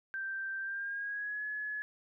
sine tone with pitch glide, 1568 to 1700.1 Hz, G6 to G#6, 0 to +40 cents, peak -35 dBFS, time 0.14-1.82 s, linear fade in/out 0 ms, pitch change +140 cents, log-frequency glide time 0.6-1.44 s, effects none

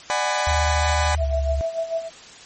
sawtooth chord, G# half-diminished seventh, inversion second, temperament just, 598 / 747.5 / 830.6 / 996.7 Hz, D5 / F#5 / G#5 / B5, +31 / +17 / 0 / +16 cents, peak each -22 dBFS, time 0.1-1.15 s, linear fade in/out 0 ms
sine tone with pitch glide, 76.3 to 69.56 Hz, D#2 to C#2, -33 to +7 cents, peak -20 dBFS, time 0.47-1.61 s, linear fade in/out 0 ms, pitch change -160 cents, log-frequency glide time 1.19-1.24 s
sine tone with tremolo, 658 Hz, E5, 3 cents flat, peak -20 dBFS, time 1.17-2.1 s, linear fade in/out 50 ms, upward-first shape sine, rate 6.7 Hz, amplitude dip 75%
effects white hiss -43 dBFS RMS until 2.45 s + MP3 32 kbps

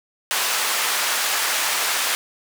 pink band-pass noise, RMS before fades -22 dBFS, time 0.31-2.15 s, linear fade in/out 0 ms, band 1000 to 16000 Hz, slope 12 dB/octave, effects none

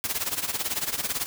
white noise with tremolo, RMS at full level -26 dBFS, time 0.04-1.26 s, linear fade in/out 0 ms, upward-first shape sine, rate 18 Hz, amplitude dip 80%, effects none

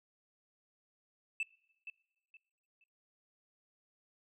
sine tone with echo, 2637 Hz, E7, in tune, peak -30 dBFS, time 1.4-1.43 s, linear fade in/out 2 ms, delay 470 ms, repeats 3, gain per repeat -12 dB, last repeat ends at 2.84 s, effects noise-tail reverb RT60 1.0 s tail -25 dB re dry + tanh soft clip ceiling -31 dBFS

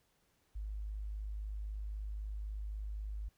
sine tone, 51.91 Hz, G#1, in tune, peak -38 dBFS, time 0.55-3.29 s, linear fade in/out 10 ms, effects pink hiss -75 dBFS RMS until 3.37 s

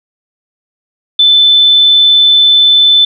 sine tone, 3519 Hz, A7, in tune, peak -3 dBFS, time 1.19-3.05 s, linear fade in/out 5 ms, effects none

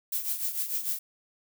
violet noise with tremolo, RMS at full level -28 dBFS, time 0.12-0.99 s, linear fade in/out 5 ms, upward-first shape triangle, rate 6.7 Hz, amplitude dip 75%, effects none

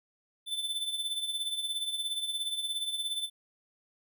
square tone with tremolo, 3524 Hz, A7, 2 cents sharp, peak -29 dBFS, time 0.46-3.3 s, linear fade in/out 50 ms, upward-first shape triangle, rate 17 Hz, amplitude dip 70%, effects none

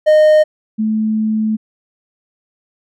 triangle / sine tone pair in turn, 615 / 217.4 Hz, D#5 / A3, -20 / -21 cents, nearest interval octave + tritone, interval 1801 cents, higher first, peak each -4 / -13 dBFS, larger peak first, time 0.06-0.44 / 0.78-1.57 s, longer second, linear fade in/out 20 ms, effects none

